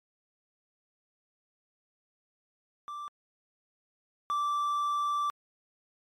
triangle tone pair in turn, 1174.7 / 1168.7 Hz, D6 / D6, 0 / -9 cents, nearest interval unison, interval 9 cents, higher first, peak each -35 / -25 dBFS, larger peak second, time 2.88-3.08 / 4.3-5.3 s, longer second, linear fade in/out 0 ms, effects MP3 64 kbps

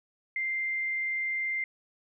sine tone, 2093 Hz, C7, in tune, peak -28 dBFS, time 0.36-1.64 s, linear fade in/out 2 ms, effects none

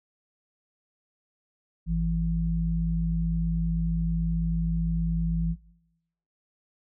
sine tone pair together, 52.22 / 165.8 Hz, G#1 / E3, +10 / +10 cents, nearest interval octave + minor sixth, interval 2000 cents, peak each -26 dBFS, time 1.86-5.56 s, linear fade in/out 50 ms, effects noise-tail reverb RT60 0.8 s tail -19 dB re dry

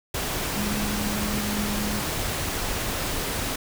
sine tone in noise, 207.7 Hz, G#3, in tune, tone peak -28 dBFS, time 0.56-2 s, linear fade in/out 5 ms, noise pink, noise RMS -28 dBFS, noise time 0.14-3.56 s, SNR -3 dB, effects none

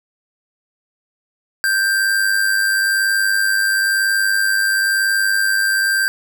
square tone with amplitude modulation, 1574 Hz, G6, 7 cents sharp, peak -13 dBFS, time 1.64-6.08 s, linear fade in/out 0 ms, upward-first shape sine, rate 101 Hz, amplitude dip 45%, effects none

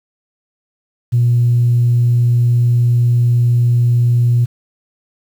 sine tone, 120.2 Hz, B2, 46 cents flat, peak -8 dBFS, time 1.12-4.46 s, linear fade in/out 20 ms, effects tanh soft clip ceiling -5 dBFS + 7-bit

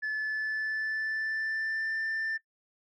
sine tone with pitch glide, 1730 to 1781.7 Hz, A6 to A6, -30 to +21 cents, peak -27 dBFS, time 0.02-2.38 s, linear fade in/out 20 ms, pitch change +51 cents, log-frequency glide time 0.12-1.97 s, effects noise-tail reverb RT60 0.1 s tail -22 dB re dry + tanh soft clip ceiling -28 dBFS

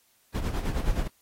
brown noise with tremolo, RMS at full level -25 dBFS, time 0.34-1.08 s, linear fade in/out 10 ms, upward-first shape sine, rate 9.6 Hz, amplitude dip 65%, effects white hiss -65 dBFS RMS until 1.21 s + AAC 48 kbps

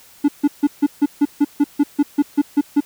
triangle tone bursts, 289.1 Hz, D4, 27 cents flat, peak -8 dBFS, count 14, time 0.24-2.806 s, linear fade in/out 10 ms, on 44 ms, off 150 ms, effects white hiss -47 dBFS RMS until 2.85 s

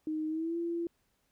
sine tone with pitch glide, 311.1 to 339.3 Hz, D#4 to F4, 0 to -50 cents, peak -31 dBFS, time 0.07-0.87 s, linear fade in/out 2 ms, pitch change +150 cents, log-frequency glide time 0.28-0.57 s, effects pink hiss -75 dBFS RMS until 1.31 s

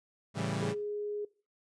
sawtooth chord, A dominant seventh, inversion none, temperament equal, 110 / 138.59 / 164.81 / 196 Hz, A2 / C#3 / E3 / G3, 0 / 0 / 0 / 0 cents, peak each -33 dBFS, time 0.34-0.75 s, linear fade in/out 50 ms
sine tone, 415.3 Hz, G#4, in tune, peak -33 dBFS, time 0.62-1.25 s, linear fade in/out 5 ms
effects noise-tail reverb RT60 0.4 s tail -22 dB re dry + resampled to 22050 Hz

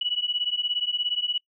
sine beating tone pair, 2932 / 2949 Hz, F#7 / F#7, -16 / -6 cents, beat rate 17 Hz, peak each -27 dBFS, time 0.01-1.38 s, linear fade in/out 5 ms, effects noise-tail reverb RT60 0.1 s tail -25 dB re dry

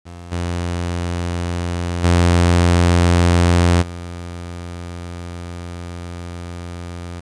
sawtooth tone with level steps, 87 Hz, F2, 6 cents flat, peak -29 / -16 / -7 / -24 dBFS, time 0.05-7.21 s, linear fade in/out 20 ms, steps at 0.31 / 2.03 / 3.81 s, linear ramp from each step 20 ms, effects resampled to 22050 Hz + 8-bit

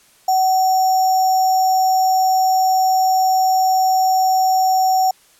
sine tone with sample-and-hold, 753 Hz, F#5, 30 cents sharp, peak -12 dBFS, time 0.28-5.11 s, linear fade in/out 5 ms, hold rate 6300 Hz, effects white hiss -52 dBFS RMS until 5.39 s + low-pass 12000 Hz 12 dB/octave

